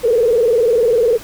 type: tone with vibrato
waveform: sine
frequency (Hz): 466.2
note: A#4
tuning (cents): 0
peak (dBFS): -10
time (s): 0.03-1.18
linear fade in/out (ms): 20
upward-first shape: square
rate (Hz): 20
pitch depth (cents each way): 97
effects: pink hiss -36 dBFS RMS until 1.23 s